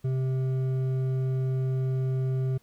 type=tone with hard clipping; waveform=sine; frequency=130.81 Hz; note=C3; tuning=in tune; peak=-26 dBFS; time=0.04-2.58 s; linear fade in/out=10 ms; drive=7 dB; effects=pink hiss -65 dBFS RMS until 2.62 s